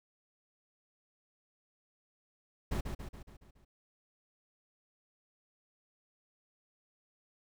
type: noise with echo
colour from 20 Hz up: brown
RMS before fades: -33 dBFS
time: 2.71-2.81 s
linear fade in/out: 10 ms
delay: 140 ms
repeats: 6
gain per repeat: -5 dB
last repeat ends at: 3.65 s
effects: none